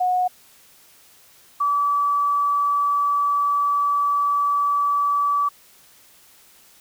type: tone pair in turn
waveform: sine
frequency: 729 / 1150.6 Hz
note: F#5 / D6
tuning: -26 / -36 cents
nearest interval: minor sixth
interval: 790 cents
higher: second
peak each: -17 dBFS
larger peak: neither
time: 0-0.28 / 1.6-5.49 s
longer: second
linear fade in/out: 10 ms
effects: white hiss -52 dBFS RMS until 6.8 s